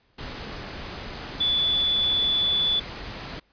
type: tone in noise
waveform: sine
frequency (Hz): 3458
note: A7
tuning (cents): -31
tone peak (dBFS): -20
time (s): 1.4-2.8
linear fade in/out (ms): 10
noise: pink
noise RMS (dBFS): -36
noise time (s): 0.18-3.4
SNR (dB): +13
effects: pink hiss -65 dBFS RMS until 3.52 s + resampled to 11025 Hz